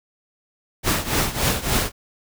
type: noise with tremolo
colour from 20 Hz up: pink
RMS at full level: -18 dBFS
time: 0.83-1.92 s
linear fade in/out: 50 ms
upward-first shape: triangle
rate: 3.5 Hz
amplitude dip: 85%
effects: none